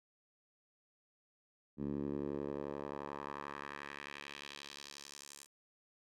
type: tone with band-pass filter sweep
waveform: 10% pulse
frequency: 71.3 Hz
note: C#2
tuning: 49 cents sharp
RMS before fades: -44 dBFS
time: 1.77-5.47 s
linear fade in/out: 50 ms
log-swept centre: 230 to 8400 Hz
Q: 1.5
effects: none

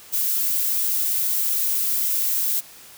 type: noise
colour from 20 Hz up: violet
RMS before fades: -22 dBFS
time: 0.12-2.61 s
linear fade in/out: 20 ms
effects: white hiss -45 dBFS RMS until 2.97 s

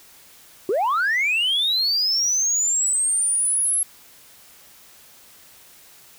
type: linear sweep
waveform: sine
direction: up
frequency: 344.6 to 11170 Hz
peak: -16 dBFS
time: 0.69-3.83 s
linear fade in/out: 2 ms
effects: tanh soft clip ceiling -16 dBFS + white hiss -49 dBFS RMS until 6.18 s

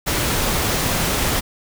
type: noise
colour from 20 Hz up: pink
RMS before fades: -20 dBFS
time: 0.06-1.41 s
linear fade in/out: 20 ms
effects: none

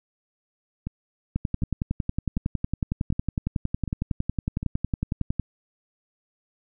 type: two click trains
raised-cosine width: 5 ms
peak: -12 / -17 dBFS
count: 45 / 6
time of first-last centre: 1.36-5.397 / 0.87-4.629 s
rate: 10.9 / 1.33 Hz
effects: none

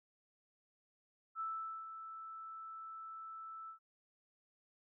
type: tone with ADSR envelope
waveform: sine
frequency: 1318.5 Hz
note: E6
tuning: in tune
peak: -37 dBFS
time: 1.35-3.79 s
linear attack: 52 ms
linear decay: 450 ms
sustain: -9 dB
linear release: 100 ms
effects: none

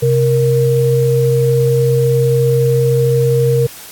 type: tone pair together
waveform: sine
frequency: 131.2 / 467.5 Hz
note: C3 / A#4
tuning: +5 / +5 cents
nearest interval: octave + minor seventh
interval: 2200 cents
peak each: -12 dBFS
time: 0.02-3.67 s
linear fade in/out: 10 ms
effects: white hiss -34 dBFS RMS until 3.91 s + AAC 64 kbps

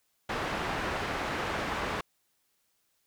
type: low-pass noise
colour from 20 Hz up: white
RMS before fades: -33 dBFS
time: 0.29-2.01 s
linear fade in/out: 5 ms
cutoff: 1600 Hz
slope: 12 dB/octave
effects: white hiss -74 dBFS RMS until 3.06 s

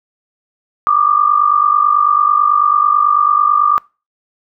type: tone pair together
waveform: sine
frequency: 1165 / 1214.1 Hz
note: D6 / D#6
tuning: -14 / -43 cents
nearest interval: minor second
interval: 71 cents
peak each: -12 dBFS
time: 0.87-3.78 s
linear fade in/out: 0 ms
effects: noise-tail reverb RT60 0.3 s tail -24 dB re dry

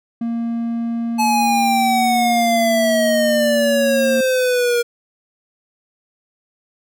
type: tone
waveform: triangle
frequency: 232.3 Hz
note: A#3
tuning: 6 cents flat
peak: -17 dBFS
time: 0.21-4.21 s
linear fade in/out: 5 ms
type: exponential sweep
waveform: square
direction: down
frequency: 861 to 472.7 Hz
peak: -15 dBFS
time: 1.18-4.83 s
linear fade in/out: 20 ms
effects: none

